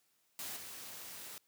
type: noise with level steps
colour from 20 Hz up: white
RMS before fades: -43 / -48 dBFS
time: 0.39-1.38 s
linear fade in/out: 0 ms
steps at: 0.56 s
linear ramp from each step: 10 ms
effects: white hiss -75 dBFS RMS until 1.47 s + high-pass 80 Hz 12 dB/octave